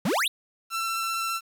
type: exponential sweep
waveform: square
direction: up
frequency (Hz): 155.56 to 4120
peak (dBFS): -23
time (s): 0.05-0.28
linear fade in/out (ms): 5
type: tone with vibrato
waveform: sawtooth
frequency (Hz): 1344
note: E6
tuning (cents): +33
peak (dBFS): -23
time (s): 0.7-1.41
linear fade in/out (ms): 50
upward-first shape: sine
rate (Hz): 15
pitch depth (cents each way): 10
effects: 9-bit